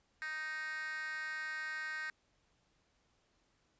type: tone with high-pass filter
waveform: 10% pulse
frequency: 311.1 Hz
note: D#4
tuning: in tune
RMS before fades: -41 dBFS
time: 0.22-2.1 s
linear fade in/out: 0 ms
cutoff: 1700 Hz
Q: 7.1
effects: pink hiss -75 dBFS RMS until 3.79 s + resampled to 16000 Hz